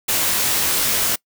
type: noise with comb filter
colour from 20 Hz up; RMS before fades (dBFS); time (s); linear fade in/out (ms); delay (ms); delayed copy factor
white; -19; 0.08-1.16; 10; 20; -1
effects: noise-tail reverb RT60 0.1 s tail -24 dB re dry